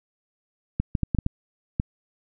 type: clicks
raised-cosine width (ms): 5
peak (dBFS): -10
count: 7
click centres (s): 0.8 / 0.952 / 1.033 / 1.148 / 1.187 / 1.264 / 1.799
effects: none